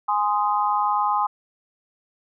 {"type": "chord", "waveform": "sine", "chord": "Ab major", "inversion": "none", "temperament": "just", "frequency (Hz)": [830.6, 1038.3, 1245.9], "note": ["Ab5", "C6", "Eb6"], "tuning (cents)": [0, -14, 2], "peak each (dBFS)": [-22, -23, -25], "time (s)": [0.08, 1.27], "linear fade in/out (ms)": 10, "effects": []}